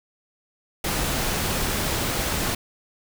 pink noise, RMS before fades -25 dBFS, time 0.84-2.55 s, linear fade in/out 5 ms, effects none

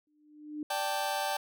sine tone with exponential growth, 300.2 Hz, D4, 38 cents sharp, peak -32 dBFS, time 0.07-0.63 s, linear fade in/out 2 ms, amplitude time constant 120 ms
sawtooth chord, D suspended fourth, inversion none, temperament just, 587.3 / 783.1 / 881 Hz, D5 / G5 / A5, 0 / -2 / +2 cents, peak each -32 / -29 / -31 dBFS, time 0.7-1.37 s, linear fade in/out 5 ms
effects none

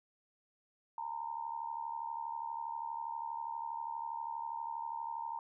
sine tone with amplitude modulation, 921 Hz, A#5, 21 cents flat, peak -34 dBFS, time 0.98-5.39 s, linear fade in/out 2 ms, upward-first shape sine, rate 72.4 Hz, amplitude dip 80%, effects none

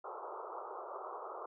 white band-pass noise, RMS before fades -45 dBFS, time 0.04-1.46 s, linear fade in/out 5 ms, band 360 to 1300 Hz, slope 96 dB/octave, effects none

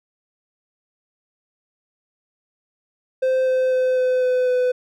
triangle tone with pitch steps, 519 / 515.4 / 511.9 / 508.3 / 504.8 / 501.3 Hz, C5 / C5 / C5 / B4 / B4 / B4, -14 / -26 / -38 / +50 / +38 / +26 cents, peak -14 dBFS, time 3.22-4.72 s, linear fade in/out 10 ms, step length 250 ms, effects none

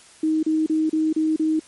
sine tone bursts, 314.2 Hz, D#4, 17 cents sharp, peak -17 dBFS, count 6, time 0.23-1.595 s, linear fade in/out 5 ms, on 200 ms, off 33 ms, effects white hiss -49 dBFS RMS until 1.67 s + MP3 48 kbps

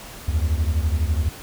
triangle beating tone pair, 73.6 / 85.6 Hz, D2 / F2, +4 / -34 cents, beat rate 12 Hz, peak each -18 / -21 dBFS, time 0.28-1.29 s, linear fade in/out 5 ms, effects pink hiss -39 dBFS RMS until 1.42 s

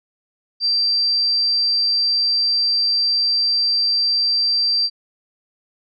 sine tone, 4699 Hz, D8, in tune, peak -15 dBFS, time 0.6-4.9 s, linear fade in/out 50 ms, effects none

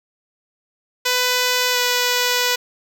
5% pulse tone with pitch glide, 498.5 to 492.8 Hz, B4 to B4, +16 to -4 cents, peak -5 dBFS, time 1.05-2.56 s, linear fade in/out 10 ms, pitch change -20 cents, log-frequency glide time 1.72-1.77 s, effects none

